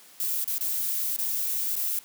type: noise with dropouts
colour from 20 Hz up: violet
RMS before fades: -28 dBFS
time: 0.2-1.99 s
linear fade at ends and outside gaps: 1 ms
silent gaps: 0.443-0.477 / 0.582-0.608 / 1.163-1.187 / 1.755-1.765 s
effects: white hiss -52 dBFS RMS until 2.04 s + high-pass 150 Hz 12 dB/octave